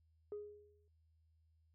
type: tone with exponential decay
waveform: sine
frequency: 415.3 Hz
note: G#4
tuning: in tune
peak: -39 dBFS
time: 0.32-0.88 s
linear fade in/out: 1 ms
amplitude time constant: 120 ms
effects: tanh soft clip ceiling -39 dBFS + added 80 Hz sine -70 dBFS peak until 1.74 s